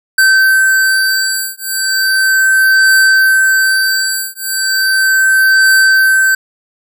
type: beating tone pair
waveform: square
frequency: 1546 / 1546.36 Hz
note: G6 / G6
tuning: -24 / -24 cents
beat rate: 0.36 Hz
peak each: -12 dBFS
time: 0.18-6.35 s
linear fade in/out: 5 ms
effects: none